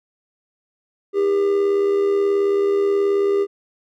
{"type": "tone with amplitude modulation", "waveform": "triangle", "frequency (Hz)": 400.1, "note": "G4", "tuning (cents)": 35, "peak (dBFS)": -11, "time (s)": [1.13, 3.47], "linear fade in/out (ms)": 50, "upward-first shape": "sine", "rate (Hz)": 78.6, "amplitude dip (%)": 50, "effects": []}